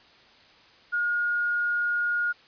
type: tone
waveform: sine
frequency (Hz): 1431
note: F6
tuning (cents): +42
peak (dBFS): -23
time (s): 0.92-2.33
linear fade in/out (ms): 20
effects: white hiss -55 dBFS RMS until 2.47 s + resampled to 11025 Hz